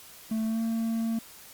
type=tone with pitch glide; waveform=triangle; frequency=220.9 to 226.5 Hz; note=A3 to A#3; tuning=+7 to -50 cents; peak=-24 dBFS; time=0.31-1.19 s; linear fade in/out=5 ms; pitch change=+43 cents; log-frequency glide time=0.45-0.61 s; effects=white hiss -49 dBFS RMS until 1.53 s + Opus 48 kbps